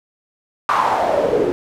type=noise with band-pass filter sweep; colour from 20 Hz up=pink; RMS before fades=-17 dBFS; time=0.69-1.52 s; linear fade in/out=0 ms; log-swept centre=1200 to 350 Hz; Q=5.1; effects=none